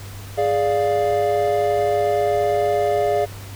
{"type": "chord", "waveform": "triangle", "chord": "D diminished", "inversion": "second", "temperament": "equal", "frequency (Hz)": [415.3, 587.3, 698.5], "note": ["Ab4", "D5", "F5"], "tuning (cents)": [0, 0, 0], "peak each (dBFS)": -19, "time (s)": [0.37, 3.26], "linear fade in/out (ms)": 20, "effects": ["added 99 Hz sine -34 dBFS peak until 3.55 s", "pink hiss -40 dBFS RMS until 3.55 s"]}